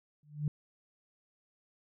sine tone with exponential growth, 148.8 Hz, D3, 23 cents sharp, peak -25 dBFS, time 0.23-0.48 s, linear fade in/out 2 ms, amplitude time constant 54 ms, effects tanh soft clip ceiling -21 dBFS

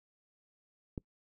click, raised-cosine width 3 ms, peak -24 dBFS, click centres 0.978 s, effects noise-tail reverb RT60 0.1 s tail -25 dB re dry

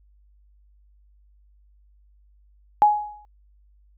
sine tone with exponential decay, 837 Hz, G#5, 13 cents sharp, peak -9 dBFS, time 2.82-3.25 s, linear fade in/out 0 ms, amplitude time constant 92 ms, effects added 50 Hz sine -54 dBFS peak until 3.97 s

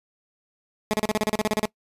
15% pulse tone bursts, 213.8 Hz, A3, 49 cents flat, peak -14 dBFS, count 13, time 0.91-1.654 s, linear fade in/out 0 ms, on 24 ms, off 36 ms, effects noise-tail reverb RT60 0.1 s tail -22 dB re dry + resampled to 32000 Hz

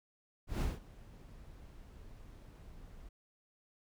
brown noise with ADSR envelope, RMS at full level -31 dBFS, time 0.47-3.09 s, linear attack 140 ms, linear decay 180 ms, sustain -22 dB, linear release 5 ms, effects none

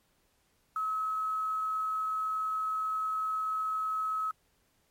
sine tone with quantisation, 1285 Hz, E6, 45 cents flat, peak -29 dBFS, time 0.76-4.31 s, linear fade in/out 2 ms, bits 9, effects pink hiss -71 dBFS RMS until 4.9 s + MP3 64 kbps

